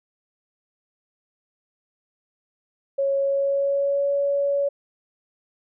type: tone with pitch glide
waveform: sine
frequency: 551 to 563.6 Hz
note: C#5 to C#5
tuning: -11 to +29 cents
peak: -19 dBFS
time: 2.98-4.69 s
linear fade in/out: 10 ms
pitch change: +40 cents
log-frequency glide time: 3.15-4.13 s
effects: none

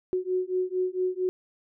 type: beating tone pair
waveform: sine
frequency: 366 / 370.4 Hz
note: F#4 / F#4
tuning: -19 / +2 cents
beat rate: 4.4 Hz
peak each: -28 dBFS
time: 0.13-1.29 s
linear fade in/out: 0 ms
effects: none

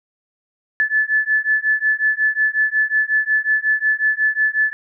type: beating tone pair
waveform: sine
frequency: 1732 / 1737.5 Hz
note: A6 / A6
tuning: -28 / -22 cents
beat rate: 5.5 Hz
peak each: -18 dBFS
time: 0.8-4.73 s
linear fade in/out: 0 ms
effects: none

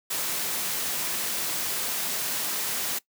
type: high-pass noise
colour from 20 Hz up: white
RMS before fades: -29 dBFS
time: 0.1-2.99 s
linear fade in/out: 10 ms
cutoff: 140 Hz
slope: 12 dB/octave
effects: noise-tail reverb RT60 0.1 s tail -20 dB re dry

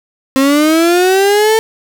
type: linear sweep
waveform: 35% pulse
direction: up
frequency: 263.5 to 448.7 Hz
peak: -6 dBFS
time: 0.36-1.59 s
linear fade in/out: 0 ms
effects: none

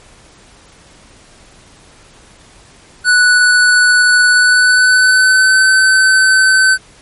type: tone with pitch glide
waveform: square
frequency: 1480 to 1528.7 Hz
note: F#6 to G6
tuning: 0 to -44 cents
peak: -7 dBFS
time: 3.04-6.78 s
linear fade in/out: 50 ms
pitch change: +56 cents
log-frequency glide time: 4.3-5.63 s
effects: pink hiss -43 dBFS RMS until 7.01 s + MP3 48 kbps

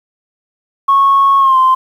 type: tone with pitch glide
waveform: sine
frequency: 1100 to 1041.3 Hz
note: C#6 to C6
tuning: -14 to -9 cents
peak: -5 dBFS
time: 0.88-1.75 s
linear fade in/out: 10 ms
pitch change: -95 cents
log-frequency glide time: 1.39-1.57 s
effects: tanh soft clip ceiling -2 dBFS + 7-bit

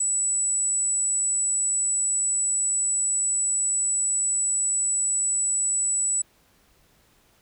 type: tone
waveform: sine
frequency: 7902 Hz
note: B8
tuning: in tune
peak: -21 dBFS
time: 0-6.22 s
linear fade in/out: 5 ms
effects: pink hiss -61 dBFS RMS until 7.41 s

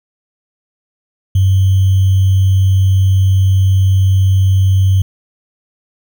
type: tone with sample-and-hold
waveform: sine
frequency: 95.4 Hz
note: G2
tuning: 47 cents flat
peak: -7 dBFS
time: 1.35-5.02 s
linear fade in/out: 5 ms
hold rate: 3150 Hz
effects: none

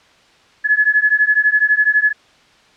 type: beating tone pair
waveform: sine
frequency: 1700 / 1712 Hz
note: G#6 / A6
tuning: +40 / -48 cents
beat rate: 12 Hz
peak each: -14 dBFS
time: 0.64-2.13 s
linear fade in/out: 20 ms
effects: white hiss -50 dBFS RMS until 2.76 s + low-pass 4000 Hz 12 dB/octave

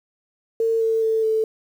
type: tone with pitch steps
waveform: sine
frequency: 452.7 / 448.5 / 444.4 / 440.3 Hz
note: A4 / A4 / A4 / A4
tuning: +49 / +33 / +17 / +1 cents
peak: -17 dBFS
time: 0.6-1.44 s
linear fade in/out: 2 ms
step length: 210 ms
effects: 8-bit

